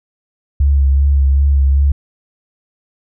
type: tone with vibrato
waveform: sine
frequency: 69.3 Hz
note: C#2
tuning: in tune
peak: -8 dBFS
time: 0.6-1.92 s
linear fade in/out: 5 ms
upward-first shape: sine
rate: 2.6 Hz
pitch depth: 32 cents each way
effects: none